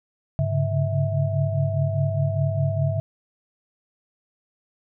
sine tone cluster, 101.4 / 138.4 / 143.3 / 652 Hz, G#2 / C#3 / D3 / E5, -41 / -2 / -42 / -19 cents, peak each -24 / -25 / -25 / -29 dBFS, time 0.39-3 s, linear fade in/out 0 ms, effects none

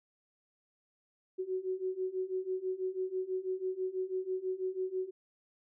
sine beating tone pair, 370 / 376.1 Hz, F#4 / F#4, 0 / +28 cents, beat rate 6.1 Hz, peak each -37 / -35 dBFS, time 1.38-5.11 s, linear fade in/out 20 ms, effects none

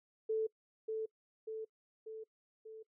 sine tone with echo, 440 Hz, A4, in tune, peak -31 dBFS, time 0.29-0.47 s, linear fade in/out 10 ms, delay 590 ms, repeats 4, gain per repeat -4 dB, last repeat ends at 2.83 s, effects noise-tail reverb RT60 0.1 s tail -24 dB re dry

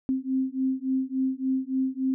sine beating tone pair, 261.1 / 264.6 Hz, C4 / C4, -3 / +20 cents, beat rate 3.5 Hz, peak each -27 dBFS, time 0.09-2.14 s, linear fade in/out 0 ms, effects none

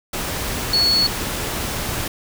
sine tone in noise, 4390 Hz, C#8, 18 cents flat, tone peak -14 dBFS, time 0.73-1.07 s, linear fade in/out 5 ms, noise pink, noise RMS -25 dBFS, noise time 0.13-2.08 s, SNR +8 dB, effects none

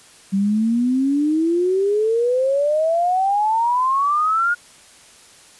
sine exponential sweep, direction up, 191.4 to 1444 Hz, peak -15 dBFS, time 0.32-4.55 s, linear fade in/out 20 ms, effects white hiss -47 dBFS RMS until 5.59 s + resampled to 24000 Hz

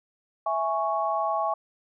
sine chord, C# minor, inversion first, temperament equal, 659.3 / 830.6 / 1108.7 Hz, E5 / G#5 / C#6, 0 / 0 / 0 cents, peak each -28 / -28 / -28 dBFS, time 0.46-1.54 s, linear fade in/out 5 ms, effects none

